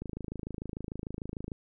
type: click train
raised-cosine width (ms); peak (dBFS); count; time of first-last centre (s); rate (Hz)
3; -24; 41; 0.02-1.518; 26.7
effects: none